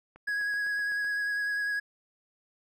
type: click train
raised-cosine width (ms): 0.5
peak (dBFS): -36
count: 8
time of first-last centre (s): 0.16-1.045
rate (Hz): 7.91
type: tone with vibrato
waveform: triangle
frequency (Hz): 1661.2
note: G#6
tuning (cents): 0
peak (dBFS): -26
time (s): 0.27-1.8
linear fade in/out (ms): 10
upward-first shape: sine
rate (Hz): 10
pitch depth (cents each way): 17
effects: none